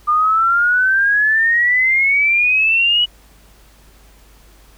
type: exponential sweep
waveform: sine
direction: up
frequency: 1202 to 2951 Hz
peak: -11 dBFS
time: 0.07-3.06 s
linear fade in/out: 20 ms
effects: added 50 Hz sine -46 dBFS peak until 4.77 s + pink hiss -50 dBFS RMS until 4.77 s